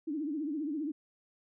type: tone with vibrato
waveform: sine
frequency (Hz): 300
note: D4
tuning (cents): +37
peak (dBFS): -32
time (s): 0.07-0.92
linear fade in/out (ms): 10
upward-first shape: triangle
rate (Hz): 15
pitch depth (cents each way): 170
effects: none